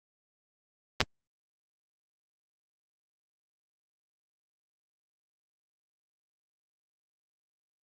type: clicks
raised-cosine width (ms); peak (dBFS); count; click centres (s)
0.2; -5; 2; 1.005 / 1.013
effects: Opus 32 kbps